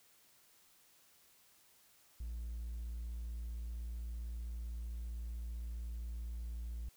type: tone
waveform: triangle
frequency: 57.8 Hz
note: A#1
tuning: 14 cents flat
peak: -37 dBFS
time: 2.2-6.89 s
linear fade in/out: 5 ms
effects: tanh soft clip ceiling -34 dBFS + white hiss -67 dBFS RMS until 6.96 s